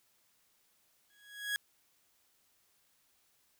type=tone with exponential growth; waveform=30% pulse; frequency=1661.2 Hz; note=G#6; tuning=in tune; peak=-27 dBFS; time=1.1-1.56 s; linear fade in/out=0 ms; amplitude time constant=100 ms; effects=white hiss -72 dBFS RMS until 3.59 s